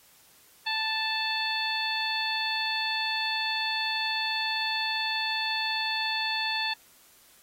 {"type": "harmonic tone", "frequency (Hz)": 880, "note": "A5", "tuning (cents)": 0, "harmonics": [1, 2, 3, 4, 5], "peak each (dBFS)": [-33, -33, -33, -33, -33], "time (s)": [0.66, 6.74], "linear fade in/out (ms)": 10, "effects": ["white hiss -58 dBFS RMS until 7.42 s", "AAC 48 kbps"]}